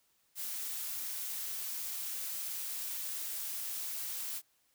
blue noise, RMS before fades -39 dBFS, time 0.35-4.42 s, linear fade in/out 50 ms, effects white hiss -73 dBFS RMS until 4.74 s

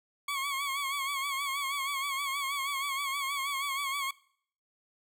20% pulse tone with vibrato, 1108.7 Hz, C#6, in tune, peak -26 dBFS, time 0.28-4.11 s, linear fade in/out 5 ms, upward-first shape sine, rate 6.3 Hz, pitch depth 63 cents each way, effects noise-tail reverb RT60 0.6 s tail -22 dB re dry

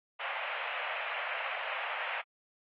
white band-pass noise, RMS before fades -37 dBFS, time 0.19-2.22 s, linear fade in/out 20 ms, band 560 to 2800 Hz, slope 48 dB/octave, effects AAC 32 kbps

